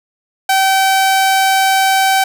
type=tone; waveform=sawtooth; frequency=770 Hz; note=G5; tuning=31 cents flat; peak=-6 dBFS; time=0.49-2.24 s; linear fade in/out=5 ms; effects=8-bit